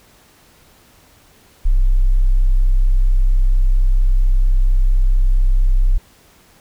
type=tone; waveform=sine; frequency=32.18 Hz; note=C1; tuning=28 cents flat; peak=-8 dBFS; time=1.65-5.98 s; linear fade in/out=10 ms; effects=tanh soft clip ceiling -6 dBFS + pink hiss -50 dBFS RMS until 6.6 s